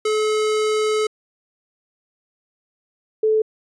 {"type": "tone pair in turn", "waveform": ["square", "sine"], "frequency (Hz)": [429.8, 435.3], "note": ["A4", "A4"], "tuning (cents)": [-41, -19], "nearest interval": "unison", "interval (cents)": 22, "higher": "second", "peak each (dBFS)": [-18, -14], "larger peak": "second", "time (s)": [[0.05, 1.07], [3.23, 3.42]], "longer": "first", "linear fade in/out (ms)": 5, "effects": ["resampled to 22050 Hz"]}